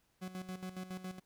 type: tone with tremolo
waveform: 40% pulse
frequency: 185 Hz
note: F#3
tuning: in tune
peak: -39 dBFS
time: 0.21-1.2 s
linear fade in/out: 20 ms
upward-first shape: square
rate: 7.2 Hz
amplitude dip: 70%
effects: pink hiss -75 dBFS RMS until 1.25 s